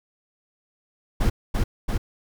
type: noise with echo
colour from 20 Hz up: brown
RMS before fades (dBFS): -19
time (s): 1.2-1.3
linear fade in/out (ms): 10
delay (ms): 340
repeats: 2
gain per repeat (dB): -2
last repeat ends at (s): 1.98
effects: none